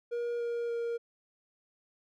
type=tone with pitch steps; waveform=triangle; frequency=475.3 / 471.7 / 468.2 Hz; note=A#4 / A#4 / A#4; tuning=+34 / +20 / +8 cents; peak=-29 dBFS; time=0.11-0.98 s; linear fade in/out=20 ms; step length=290 ms; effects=none